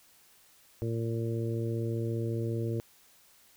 harmonic tone, 114.7 Hz, A#2, 28 cents flat, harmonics 1 / 2 / 3 / 4 / 5, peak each -31 / -39 / -36 / -38 / -46 dBFS, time 0.82-2.8 s, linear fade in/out 0 ms, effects white hiss -61 dBFS RMS until 3.56 s

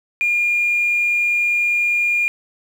sine tone, 2415 Hz, D7, 48 cents sharp, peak -14 dBFS, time 0.21-2.28 s, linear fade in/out 0 ms, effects tanh soft clip ceiling -10 dBFS + 7-bit

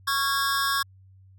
square tone cluster, 1112 / 1380 / 1635 / 3649 / 5310 Hz, C#6 / F6 / G#6 / A#7 / E8, +5 / -21 / -28 / -38 / +12 cents, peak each -27 / -34 / -28 / -35 / -33 dBFS, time 0.07-0.83 s, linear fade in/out 10 ms, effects added 95 Hz sine -50 dBFS peak until 1.38 s

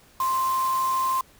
sine tone in noise, 1048 Hz, C6, 2 cents sharp, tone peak -21 dBFS, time 0.2-1.21 s, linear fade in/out 2 ms, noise white, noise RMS -37 dBFS, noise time 0.2-1.21 s, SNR +13 dB, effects pink hiss -55 dBFS RMS until 1.39 s

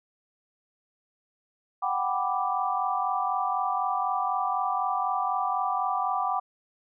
sine chord, G major seventh, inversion third, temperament equal, 740 / 784 / 987.8 / 1174.7 Hz, F#5 / G5 / B5 / D6, 0 / 0 / 0 / 0 cents, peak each -30 / -30 / -32 / -29 dBFS, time 1.82-6.4 s, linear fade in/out 10 ms, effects none

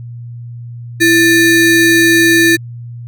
square ring-modulated tone, 1051 Hz, C6, 7 cents sharp, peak -4 dBFS, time 1-2.57 s, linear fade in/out 20 ms, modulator 718 Hz, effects added 119 Hz sine -25 dBFS peak until 3.07 s

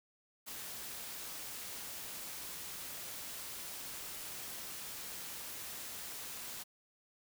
white noise, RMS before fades -45 dBFS, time 0.46-6.64 s, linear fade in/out 20 ms, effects none

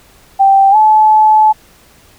sine tone with pitch glide, 782 to 862.7 Hz, G5 to A5, -4 to -34 cents, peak -4 dBFS, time 0.39-1.53 s, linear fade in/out 20 ms, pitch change +170 cents, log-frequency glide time 0.71-0.76 s, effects pink hiss -45 dBFS RMS until 2.18 s

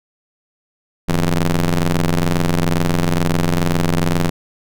sawtooth ring-modulated tone, 87.31 Hz, F2, in tune, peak -7 dBFS, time 1.08-4.3 s, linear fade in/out 10 ms, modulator 76.2 Hz, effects none

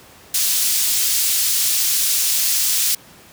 pink high-pass noise, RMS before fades -18 dBFS, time 0.34-2.95 s, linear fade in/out 5 ms, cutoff 5000 Hz, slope 12 dB/octave, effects pink hiss -45 dBFS RMS until 3.32 s + high-pass 80 Hz 12 dB/octave

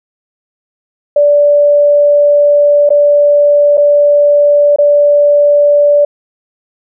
sine tone with dropouts, 582 Hz, D5, 16 cents flat, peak -4 dBFS, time 1.16-6.05 s, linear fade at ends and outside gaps 5 ms, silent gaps 2.892-2.903 / 3.772-3.777 / 4.761-4.785 s, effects none

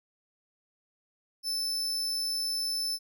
40% pulse tone, 5274 Hz, E8, in tune, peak -28 dBFS, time 1.43-2.99 s, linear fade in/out 50 ms, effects none

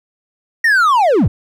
triangle linear sweep, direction down, 1892 to 61.74 Hz, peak -7 dBFS, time 0.64-1.28 s, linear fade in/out 5 ms, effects none

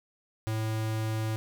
square tone, 110 Hz, A2, in tune, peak -29 dBFS, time 0.47-1.36 s, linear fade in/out 0 ms, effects none

